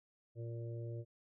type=harmonic tone; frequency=116.54 Hz; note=A#2; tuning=in tune; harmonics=1 / 3 / 4 / 5; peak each=-41 / -50 / -53 / -54 dBFS; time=0.35-1.05 s; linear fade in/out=50 ms; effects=none